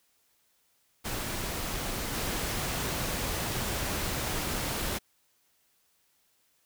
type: noise with level steps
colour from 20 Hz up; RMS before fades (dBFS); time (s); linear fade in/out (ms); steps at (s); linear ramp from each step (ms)
pink; -34 / -32; 1.04-4.99; 20; 2.13; 20
effects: white hiss -70 dBFS RMS until 6.65 s